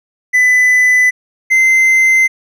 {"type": "tone pair in turn", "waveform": "triangle", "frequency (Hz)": [2000, 2071], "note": ["B6", "C7"], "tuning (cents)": [21, -18], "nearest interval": "minor second", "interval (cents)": 61, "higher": "second", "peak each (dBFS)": -5, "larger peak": "neither", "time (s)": [[0.33, 1.11], [1.5, 2.28]], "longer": "neither", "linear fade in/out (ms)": 20, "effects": []}